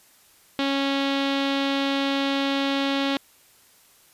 sawtooth tone with low-pass filter, 275.7 Hz, C#4, 9 cents flat, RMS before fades -24 dBFS, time 0.59-3.17 s, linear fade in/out 0 ms, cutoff 3600 Hz, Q 3.1, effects white hiss -56 dBFS RMS until 4.13 s + resampled to 32000 Hz

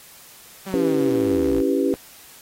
sawtooth linear sweep, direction down, 196 to 48.56 Hz, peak -26 dBFS, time 0.66-1.62 s, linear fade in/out 10 ms
sine chord, C# half-diminished seventh, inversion none, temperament equal, 277.2 / 329.6 / 392 / 493.9 Hz, C#4 / E4 / G4 / B4, 0 / 0 / 0 / 0 cents, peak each -21 / -24 / -22 / -25 dBFS, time 0.74-1.94 s, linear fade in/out 0 ms
effects white hiss -46 dBFS RMS until 2.41 s + AAC 48 kbps

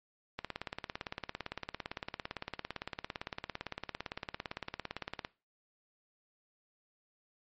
click train, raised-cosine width 0.3 ms, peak -21 dBFS, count 87, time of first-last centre 0.39-5.249 s, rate 17.7 Hz, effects noise-tail reverb RT60 0.3 s tail -20 dB re dry + MP3 32 kbps

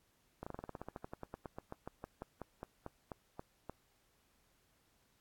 slowing click train, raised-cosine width 1 ms, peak -29 dBFS, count 27, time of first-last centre 0.43-3.696 s, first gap 35 ms, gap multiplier 1.09, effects pink hiss -74 dBFS RMS until 5.2 s + AAC 64 kbps

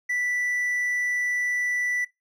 triangle tone, 1971 Hz, B6, 4 cents flat, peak -22 dBFS, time 0.09-2.05 s, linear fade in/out 10 ms, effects noise-tail reverb RT60 0.2 s tail -19 dB re dry

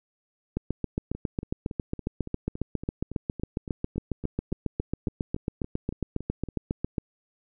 two click trains, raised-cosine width 3 ms, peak -14 / -23 dBFS, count 48 / 20, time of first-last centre 0.57-6.982 / 1.15-6.487 s, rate 7.33 / 3.56 Hz, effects none

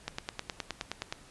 click train, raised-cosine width 0.2 ms, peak -16 dBFS, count 11, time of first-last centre 0.08-1.125 s, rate 9.57 Hz, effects pink hiss -55 dBFS RMS until 1.3 s + resampled to 24000 Hz

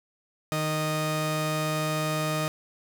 sawtooth tone pair together, 154.9 / 619.6 Hz, D#3 / D#5, -7 / -7 cents, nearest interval 2 octaves, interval 2400 cents, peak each -24 dBFS, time 0.52-2.48 s, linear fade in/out 0 ms, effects none

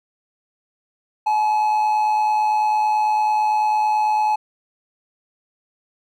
triangle tone with amplitude modulation, 854 Hz, G#5, 48 cents sharp, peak -12 dBFS, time 1.26-4.36 s, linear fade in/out 10 ms, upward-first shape sine, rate 109 Hz, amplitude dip 40%, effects none

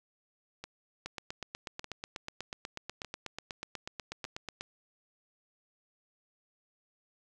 two click trains, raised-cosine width 0.2 ms, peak -21 / -24 dBFS, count 30 / 4, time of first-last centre 1.06-4.61 / 0.64-4.25 s, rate 8.17 / 0.831 Hz, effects none

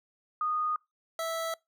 sine / 25% pulse tone pair in turn, 1234 / 656.1 Hz, D#6 / E5, -15 / -8 cents, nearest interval major seventh, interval 1093 cents, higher first, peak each -27 dBFS, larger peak neither, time 0.41-0.76 / 1.19-1.54 s, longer neither, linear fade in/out 2 ms, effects noise-tail reverb RT60 0.2 s tail -24 dB re dry

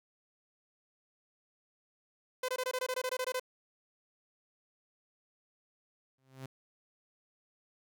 sawtooth tone bursts, 509 Hz, C5, 48 cents flat, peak -28 dBFS, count 13, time 2.43-3.397 s, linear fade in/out 5 ms, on 55 ms, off 21 ms
sawtooth tone with exponential growth, 132.2 Hz, C3, 18 cents sharp, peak -36 dBFS, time 6.18-6.46 s, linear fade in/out 5 ms, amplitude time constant 60 ms
effects none

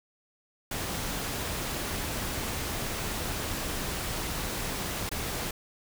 pink noise with dropouts, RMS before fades -33 dBFS, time 0.71-5.51 s, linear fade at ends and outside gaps 5 ms, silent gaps 5.093-5.114 s, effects none

